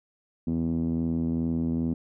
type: tone with low-pass filter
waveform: 5% pulse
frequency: 82.41 Hz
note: E2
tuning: in tune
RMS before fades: -27 dBFS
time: 0.47-1.94 s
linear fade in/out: 5 ms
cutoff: 230 Hz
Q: 3.5
effects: none